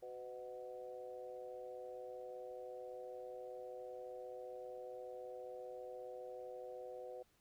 harmonic tone with a mistuned harmonic, 123.47 Hz, B2, in tune, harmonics 3 / 4 / 5 / 6, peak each -55 / -48 / -56 / -56 dBFS, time 0.02-7.23 s, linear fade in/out 10 ms, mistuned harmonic 4, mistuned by +30 cents, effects pink hiss -75 dBFS RMS until 7.4 s

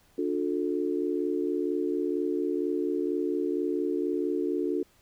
sine chord, D minor, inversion none, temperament equal with one note detuned, 293.7 / 358 / 440 Hz, D4 / F4 / A4, 0 / +43 / 0 cents, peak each -30 / -29 / -32 dBFS, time 0.18-4.83 s, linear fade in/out 5 ms, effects pink hiss -63 dBFS RMS until 5.01 s

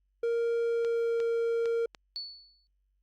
triangle tone with pitch glide, 466.2 to 463 Hz, A#4 to A#4, 0 to -12 cents, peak -24 dBFS, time 0.23-1.86 s, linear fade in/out 5 ms, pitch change -12 cents, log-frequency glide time 0.58-1.24 s
clicks, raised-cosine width 0.2 ms, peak -26 dBFS, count 4, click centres 0.848 / 1.202 / 1.657 / 1.948 s
sine tone with exponential decay, 4445 Hz, C#8, 4 cents sharp, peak -32 dBFS, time 2.16-2.67 s, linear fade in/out 0 ms, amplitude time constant 110 ms
effects added 48 Hz sine -70 dBFS peak until 3.02 s + Opus 48 kbps

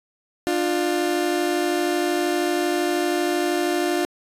30% pulse tone pair together, 299.1 / 351.9 Hz, D4 / F4, +32 / +13 cents, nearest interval minor third, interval 281 cents, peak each -22 / -19 dBFS, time 0.47-4.05 s, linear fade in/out 0 ms, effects resampled to 32000 Hz

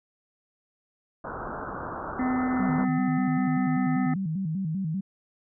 white low-pass noise, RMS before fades -35 dBFS, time 1.24-2.85 s, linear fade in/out 5 ms, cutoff 1500 Hz, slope 96 dB/octave
harmonic tone, 254.7 Hz, C4, 46 cents flat, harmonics 1 / 3 / 5 / 7 / 8, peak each -24 / -34 / -38 / -41 / -42 dBFS, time 2.19-4.14 s, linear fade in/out 5 ms
sine tone with vibrato, 174.6 Hz, F3, in tune, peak -26 dBFS, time 2.59-5.01 s, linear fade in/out 10 ms, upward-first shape square, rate 5.1 Hz, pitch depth 170 cents each way
effects none

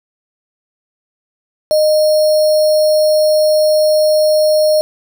sine tone with sample-and-hold, 615 Hz, D#5, 20 cents flat, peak -8 dBFS, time 1.71-4.81 s, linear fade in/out 0 ms, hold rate 4900 Hz, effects none

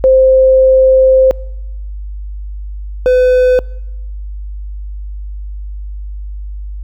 sine / triangle tone pair in turn, 523.3 / 504.8 Hz, C5 / B4, 0 / +38 cents, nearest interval minor second, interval 62 cents, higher first, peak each -4 dBFS, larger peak neither, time 0.04-1.31 / 3.06-3.59 s, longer first, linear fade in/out 0 ms, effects noise-tail reverb RT60 1.0 s tail -25 dB re dry + added 50 Hz sine -21 dBFS peak until 6.83 s

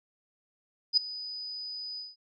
sine tone with ADSR envelope, 4978 Hz, D#8, in tune, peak -17 dBFS, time 0.93-2.16 s, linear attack 43 ms, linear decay 5 ms, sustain -19 dB, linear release 180 ms, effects none

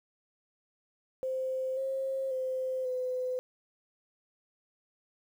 sine tone with pitch steps, 521 / 534 / 518 / 507 Hz, C5 / C5 / C5 / B4, -7 / +35 / -17 / +45 cents, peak -30 dBFS, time 1.23-3.39 s, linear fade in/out 0 ms, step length 540 ms, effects 10-bit

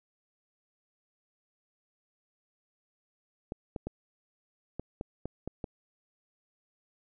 clicks, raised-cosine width 2 ms, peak -22 dBFS, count 8, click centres 3.521 / 3.762 / 3.87 / 4.796 / 5.011 / 5.256 / 5.476 / 5.642 s, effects none

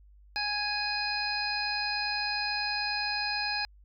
harmonic tone, 830.6 Hz, G#5, in tune, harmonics 1 / 2 / 3 / 5 / 6, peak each -35 / -35 / -35 / -35 / -35 dBFS, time 0.36-3.65 s, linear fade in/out 0 ms, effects added 50 Hz sine -53 dBFS peak until 3.84 s

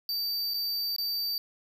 square tone with dropouts, 4636 Hz, D8, 23 cents flat, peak -29 dBFS, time 0.09-1.38 s, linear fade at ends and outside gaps 1 ms, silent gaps 0.537-0.542 / 0.963-0.983 s, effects 10-bit

